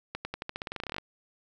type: accelerating click train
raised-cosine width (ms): 0.3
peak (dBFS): -18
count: 18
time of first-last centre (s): 0.15-0.983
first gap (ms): 100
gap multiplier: 0.9
effects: none